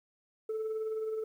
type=tone with tremolo; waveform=sine; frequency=438.4 Hz; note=A4; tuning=6 cents flat; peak=-28 dBFS; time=0.49-1.24 s; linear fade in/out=5 ms; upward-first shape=triangle; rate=19 Hz; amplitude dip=50%; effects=tanh soft clip ceiling -30 dBFS + 11-bit